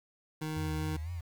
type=tone; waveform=25% pulse; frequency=155.56 Hz; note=D#3; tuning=in tune; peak=-30 dBFS; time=0.41-0.97 s; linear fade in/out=10 ms
type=tone with vibrato; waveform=sine; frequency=82.41 Hz; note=E2; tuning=in tune; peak=-35 dBFS; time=0.56-1.21 s; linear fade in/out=10 ms; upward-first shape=sine; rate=4 Hz; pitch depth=120 cents each way
effects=9-bit